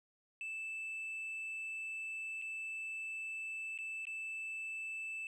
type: tone with dropouts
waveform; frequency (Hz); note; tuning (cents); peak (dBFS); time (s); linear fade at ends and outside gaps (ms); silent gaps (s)
sine; 2637; E7; 0; -37; 0.41-5.27; 1; 2.416-2.421 / 3.777-3.787 / 4.053-4.069
effects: tanh soft clip ceiling -39 dBFS